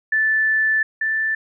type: tone pair in turn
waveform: sine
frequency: 1755 / 1764 Hz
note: A6 / A6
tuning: -5 / +4 cents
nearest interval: unison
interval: 9 cents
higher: second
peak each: -15 / -18 dBFS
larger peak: first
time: 0.12-0.83 / 1.01-1.35 s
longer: first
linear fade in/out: 5 ms
effects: none